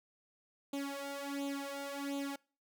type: tone with flanger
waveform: sawtooth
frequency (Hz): 279.9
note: C#4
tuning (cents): +17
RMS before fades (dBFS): -40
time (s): 0.73-2.36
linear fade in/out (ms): 5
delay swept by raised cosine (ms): 0.28 to 2.18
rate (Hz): 1.4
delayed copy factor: +0.85
effects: noise-tail reverb RT60 0.4 s tail -25 dB re dry